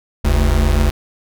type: tone pair together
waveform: square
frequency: 44.61 / 72.6 Hz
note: F1 / D2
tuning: +38 / -19 cents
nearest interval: minor sixth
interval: 843 cents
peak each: -15 dBFS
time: 0.24-0.91 s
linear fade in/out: 10 ms
effects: none